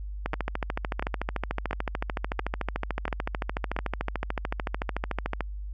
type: two click trains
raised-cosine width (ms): 0.5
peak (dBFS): -13 / -14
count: 71 / 6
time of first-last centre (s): 0.26-5.407 / 0.34-3.765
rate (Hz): 13.6 / 1.46
effects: added 50 Hz sine -33 dBFS peak until 5.73 s